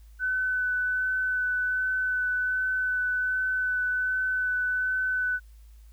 sine tone with vibrato, 1505 Hz, F#6, 29 cents sharp, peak -24 dBFS, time 0.19-5.4 s, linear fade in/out 50 ms, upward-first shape sine, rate 1.3 Hz, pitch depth 11 cents each way, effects added 54 Hz sine -47 dBFS peak until 5.92 s + white hiss -66 dBFS RMS until 5.92 s

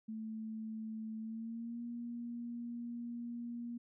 sine tone with pitch glide, 220 to 237.2 Hz, A3 to A#3, 0 to +30 cents, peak -40 dBFS, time 0.08-3.78 s, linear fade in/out 10 ms, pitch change +130 cents, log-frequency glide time 1.19-1.82 s, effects none

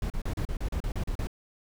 brown noise bursts, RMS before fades -30 dBFS, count 11, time 0.02-1.271 s, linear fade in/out 2 ms, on 81 ms, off 36 ms, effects none

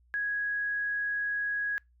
sine tone, 1661.2 Hz, G#6, in tune, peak -28 dBFS, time 0.14-1.78 s, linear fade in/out 0 ms, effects noise-tail reverb RT60 0.2 s tail -26 dB re dry + added 60 Hz sine -61 dBFS peak until 2 s

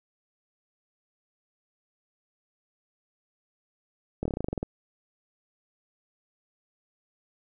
slowing click train, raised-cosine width 2 ms, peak -16 dBFS, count 12, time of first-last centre 4.23-4.629 s, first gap 24 ms, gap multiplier 1.08, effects none

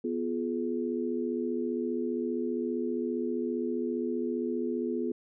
sine chord, F diminished, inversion second, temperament equal with one note detuned, 246.9 / 349.2 / 424.3 Hz, Cb4 / F4 / Ab4, 0 / 0 / +37 cents, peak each -32 / -33 / -34 dBFS, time 0.04-5.12 s, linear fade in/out 5 ms, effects none

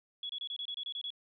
sine tone bursts, 3369 Hz, G#7, 24 cents sharp, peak -36 dBFS, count 10, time 0.23-1.104 s, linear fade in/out 2 ms, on 64 ms, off 26 ms, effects none

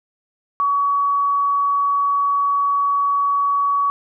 sine tone, 1130 Hz, C#6, 33 cents sharp, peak -15 dBFS, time 0.6-3.9 s, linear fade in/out 0 ms, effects none

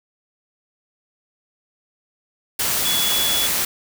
sine tone in noise, 3400 Hz, G#7, 40 cents sharp, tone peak -21 dBFS, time 2.85-3.47 s, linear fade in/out 5 ms, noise white, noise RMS -21 dBFS, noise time 2.59-3.65 s, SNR -3 dB, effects none

